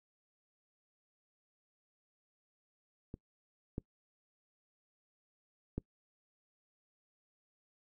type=clicks; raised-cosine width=3 ms; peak=-30 / -24 / -23 dBFS; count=3; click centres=3.141 / 3.781 / 5.78 s; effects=noise-tail reverb RT60 0.1 s tail -24 dB re dry